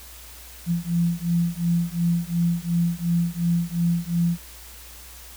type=beating tone pair; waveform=sine; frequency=169.5 / 172.3 Hz; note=E3 / F3; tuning=+49 / -23 cents; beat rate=2.8 Hz; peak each=-23 dBFS; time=0.66-4.38 s; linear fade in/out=50 ms; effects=added 60 Hz sine -45 dBFS peak until 5.36 s + white hiss -44 dBFS RMS until 5.36 s